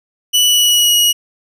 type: tone with pitch glide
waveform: sawtooth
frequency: 2960 to 2902 Hz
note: F#7 to F#7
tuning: 0 to -34 cents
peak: -6 dBFS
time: 0.33-1.13 s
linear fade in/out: 20 ms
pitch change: -34 cents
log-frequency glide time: 0.45-0.94 s
effects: none